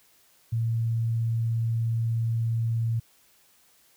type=tone; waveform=sine; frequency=114.6 Hz; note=A#2; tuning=29 cents flat; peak=-23 dBFS; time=0.52-3 s; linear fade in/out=10 ms; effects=white hiss -61 dBFS RMS until 3.96 s